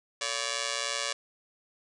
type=tone with amplitude modulation; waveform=5% pulse; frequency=570 Hz; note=C#5; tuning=48 cents sharp; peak=-14 dBFS; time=0.21-1.13 s; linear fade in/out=5 ms; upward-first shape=sine; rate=123 Hz; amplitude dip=95%; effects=resampled to 24000 Hz